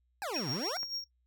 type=exponential two-way sweep; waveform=25% pulse; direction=down then up; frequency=867 to 116.54 to 790 Hz; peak=-31 dBFS; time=0.22-0.77 s; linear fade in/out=0 ms; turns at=0.5 s
type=tone with tremolo; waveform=triangle; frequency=5570 Hz; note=F8; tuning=5 cents flat; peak=-32 dBFS; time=0.34-1.04 s; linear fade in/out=2 ms; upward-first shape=sine; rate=6.9 Hz; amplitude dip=65%
type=tone with exponential decay; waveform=sine; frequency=2523 Hz; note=D#7; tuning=23 cents sharp; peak=-33 dBFS; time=0.36-0.43 s; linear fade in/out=2 ms; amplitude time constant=15 ms
type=clicks; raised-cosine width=0.5 ms; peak=-32 dBFS; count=2; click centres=0.569 / 0.831 s
effects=noise-tail reverb RT60 0.1 s tail -18 dB re dry + added 61 Hz sine -70 dBFS peak until 1.26 s